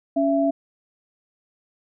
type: tone pair together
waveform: sine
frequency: 280 / 666.6 Hz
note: C#4 / E5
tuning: +18 / +19 cents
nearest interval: octave + minor third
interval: 1501 cents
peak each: -20 dBFS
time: 0.16-0.51 s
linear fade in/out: 10 ms
effects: none